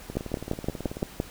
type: two click trains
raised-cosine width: 2 ms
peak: -21 / -12 dBFS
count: 18 / 7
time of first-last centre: 0.1-1.024 / 0.17-1.201 s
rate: 18.4 / 5.82 Hz
effects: pink hiss -46 dBFS RMS until 1.3 s